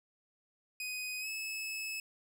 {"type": "tone with pitch glide", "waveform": "sawtooth", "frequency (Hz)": [2500, 2596], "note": ["D#7", "E7"], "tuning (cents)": [8, -27], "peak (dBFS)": -34, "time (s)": [0.8, 2], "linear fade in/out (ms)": 2, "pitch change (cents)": 65, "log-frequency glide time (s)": [1.2, 1.28], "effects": []}